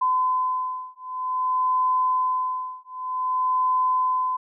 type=beating tone pair; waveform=sine; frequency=1018 / 1018.53 Hz; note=C6 / C6; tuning=-48 / -47 cents; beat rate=0.53 Hz; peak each=-24 / -24 dBFS; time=0.01-4.37 s; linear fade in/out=10 ms; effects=none